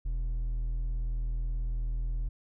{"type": "tone with hard clipping", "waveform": "sine", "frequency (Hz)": 40.78, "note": "E1", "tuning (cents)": -18, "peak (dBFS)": -30, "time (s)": [0.05, 2.29], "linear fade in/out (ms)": 10, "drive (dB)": 4, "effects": []}